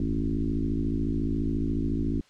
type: tone with frequency modulation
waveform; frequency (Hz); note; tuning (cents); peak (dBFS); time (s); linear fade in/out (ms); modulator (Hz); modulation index
sine; 156; D#3; +5; -24; 0-2.21; 2; 54.2; 3.1
effects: white hiss -59 dBFS RMS until 2.29 s + low-pass 5000 Hz 12 dB/octave